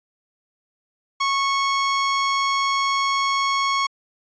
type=tone; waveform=sawtooth; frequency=1101 Hz; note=C#6; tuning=12 cents flat; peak=-15 dBFS; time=1.2-3.87 s; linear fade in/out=10 ms; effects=resampled to 16000 Hz